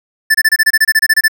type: tone bursts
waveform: square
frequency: 1760 Hz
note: A6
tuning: in tune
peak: -7 dBFS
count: 14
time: 0.3-1.282 s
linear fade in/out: 10 ms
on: 46 ms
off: 26 ms
effects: none